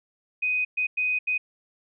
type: tone bursts at uneven times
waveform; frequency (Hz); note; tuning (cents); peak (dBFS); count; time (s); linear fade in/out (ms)
sine; 2500; D#7; +8; -22; 4; 0.42-0.65 / 0.77-0.87 / 0.97-1.19 / 1.27-1.38; 10
effects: none